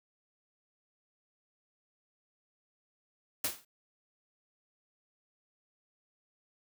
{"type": "noise with exponential decay", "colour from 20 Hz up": "white", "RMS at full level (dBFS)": -28, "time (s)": [3.44, 3.65], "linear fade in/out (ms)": 5, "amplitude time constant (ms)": 45, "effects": []}